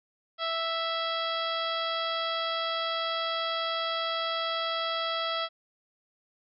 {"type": "harmonic tone with a mistuned harmonic", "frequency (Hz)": 659.3, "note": "E5", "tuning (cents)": 0, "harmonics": [1, 2, 3, 4, 5, 6, 7, 8], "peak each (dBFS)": [-34, -32, -39, -44, -34, -41, -42, -45], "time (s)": [0.38, 5.49], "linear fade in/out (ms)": 50, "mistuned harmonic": 8, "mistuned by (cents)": -60, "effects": []}